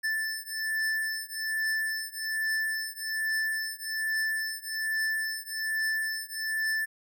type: beating tone pair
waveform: square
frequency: 1760 / 1761.2 Hz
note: A6 / A6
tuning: 0 / +1 cents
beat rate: 1.2 Hz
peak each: -32 / -33 dBFS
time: 0.03-6.86 s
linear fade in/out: 20 ms
effects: none

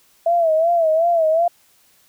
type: tone with vibrato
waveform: sine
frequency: 659.3 Hz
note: E5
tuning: in tune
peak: -13 dBFS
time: 0.26-1.48 s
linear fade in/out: 5 ms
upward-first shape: sine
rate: 2.7 Hz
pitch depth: 89 cents each way
effects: white hiss -56 dBFS RMS until 2.08 s

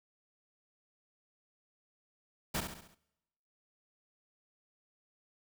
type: noise with echo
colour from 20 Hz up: pink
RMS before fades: -34 dBFS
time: 2.54-2.61 s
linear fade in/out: 10 ms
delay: 68 ms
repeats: 5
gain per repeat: -6 dB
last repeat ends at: 2.95 s
effects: noise-tail reverb RT60 1.0 s tail -24 dB re dry

